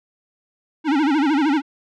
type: tone with vibrato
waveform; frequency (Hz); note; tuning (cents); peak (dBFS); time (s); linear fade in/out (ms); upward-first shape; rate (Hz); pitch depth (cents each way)
square; 293.7; D4; 0; -16; 0.84-1.62; 50; sine; 13; 160
effects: low-pass 3000 Hz 12 dB/octave